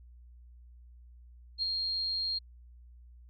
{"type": "tone with ADSR envelope", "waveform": "sine", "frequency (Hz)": 4229, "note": "C8", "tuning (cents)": 18, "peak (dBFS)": -27, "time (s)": [1.58, 2.39], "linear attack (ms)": 45, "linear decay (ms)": 13, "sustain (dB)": -3, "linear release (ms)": 13, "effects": ["added 60 Hz sine -51 dBFS peak until 3.29 s"]}